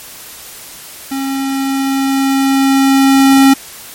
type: tone with level ramp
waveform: square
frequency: 270.9 Hz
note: C#4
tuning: 40 cents flat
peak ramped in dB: -17 to -4 dBFS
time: 1.11-3.54 s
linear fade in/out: 10 ms
effects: white hiss -32 dBFS RMS until 3.94 s + MP3 64 kbps